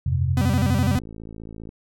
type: chord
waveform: sine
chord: F suspended second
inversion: none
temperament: equal with one note detuned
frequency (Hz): 87.31 / 99.31 / 130.81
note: F2 / G2 / C3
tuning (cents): 0 / +23 / 0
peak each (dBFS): -22 / -27 / -22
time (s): 0.06-0.98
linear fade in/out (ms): 5
type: tone with vibrato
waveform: 45% pulse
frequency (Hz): 221.3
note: A3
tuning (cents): +10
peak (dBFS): -22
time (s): 0.37-0.99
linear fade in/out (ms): 2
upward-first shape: square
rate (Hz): 12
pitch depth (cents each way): 220
type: click train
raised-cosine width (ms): 3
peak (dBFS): -25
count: 39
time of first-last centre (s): 1-1.691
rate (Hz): 55
effects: none